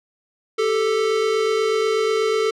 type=tone pair together; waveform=square; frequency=393.3 / 441.5 Hz; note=G4 / A4; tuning=+6 / +6 cents; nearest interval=major second; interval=200 cents; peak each=-25 / -19 dBFS; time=0.58-2.51 s; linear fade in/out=10 ms; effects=low-pass 6000 Hz 12 dB/octave